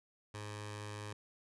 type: tone with notch filter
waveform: 15% pulse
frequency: 104.8 Hz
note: G#2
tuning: 16 cents sharp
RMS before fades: -45 dBFS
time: 0.34-1.13 s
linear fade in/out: 5 ms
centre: 240 Hz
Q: 0.63
effects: resampled to 24000 Hz